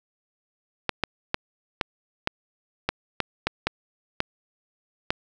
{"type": "clicks", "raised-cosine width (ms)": 0.3, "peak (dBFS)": -6, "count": 11, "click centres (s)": [0.893, 1.037, 1.344, 1.812, 2.274, 2.89, 3.203, 3.47, 3.67, 4.204, 5.105], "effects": []}